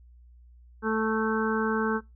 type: harmonic tone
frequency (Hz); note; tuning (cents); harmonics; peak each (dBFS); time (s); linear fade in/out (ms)
220; A3; 0; 1 / 2 / 4 / 5 / 6 / 7; -28 / -28 / -35 / -35 / -35 / -32; 0.82-2.01; 50
effects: noise-tail reverb RT60 0.2 s tail -22 dB re dry + added 60 Hz sine -50 dBFS peak until 2.15 s